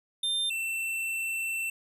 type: tone pair in turn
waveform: square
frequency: 3600 / 2685 Hz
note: A7 / E7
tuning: +39 / +31 cents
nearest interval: perfect fourth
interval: 508 cents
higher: first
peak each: -27 / -30 dBFS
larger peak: first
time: 0.23-0.5 / 0.5-1.7 s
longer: second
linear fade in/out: 5 ms
effects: resampled to 32000 Hz